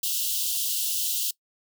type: high-pass noise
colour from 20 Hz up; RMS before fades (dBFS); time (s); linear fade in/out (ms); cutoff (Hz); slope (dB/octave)
white; -27; 0.03-1.31; 5; 2800; 96
effects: noise-tail reverb RT60 0.1 s tail -22 dB re dry